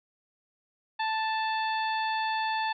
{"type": "harmonic tone", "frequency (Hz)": 880, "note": "A5", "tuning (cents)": 0, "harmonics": [1, 2, 3, 4, 5], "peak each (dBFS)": [-28, -34, -38, -40, -42], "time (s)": [0.99, 2.73], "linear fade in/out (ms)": 10, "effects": []}